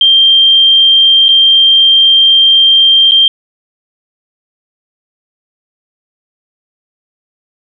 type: tone with dropouts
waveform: sine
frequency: 3172 Hz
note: G7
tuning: 20 cents sharp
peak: -3 dBFS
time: 0.01-3.28 s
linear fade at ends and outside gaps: 2 ms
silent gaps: 1.284-1.289 / 3.111-3.118 s
effects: none